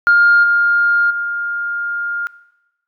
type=tone with level steps; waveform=sine; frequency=1409 Hz; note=F6; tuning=15 cents sharp; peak=-6 / -10 / -18 dBFS; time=0.07-2.27 s; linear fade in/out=0 ms; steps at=0.43 / 1.1 s; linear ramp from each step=10 ms; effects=noise-tail reverb RT60 1.0 s tail -18 dB re dry + tanh soft clip ceiling -3 dBFS